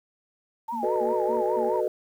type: tone with vibrato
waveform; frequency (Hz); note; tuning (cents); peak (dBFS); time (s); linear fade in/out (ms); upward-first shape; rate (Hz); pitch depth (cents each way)
sine; 880; A5; 0; -28; 0.68-1.81; 10; triangle; 4.9; 170
type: tone bursts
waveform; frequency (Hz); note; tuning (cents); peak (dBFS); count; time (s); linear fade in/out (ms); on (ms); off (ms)
sine; 233.1; A#3; 0; -33; 4; 0.72-1.7; 20; 140; 140
type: chord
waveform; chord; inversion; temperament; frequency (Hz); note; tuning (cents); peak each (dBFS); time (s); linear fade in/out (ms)
sine; B dominant seventh; second; equal with one note detuned; 370 / 440 / 493.9 / 610.2; F#4 / A4 / B4 / D#5; 0 / 0 / 0 / -34; -28; 0.83-1.88; 2
effects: tanh soft clip ceiling -13 dBFS + 9-bit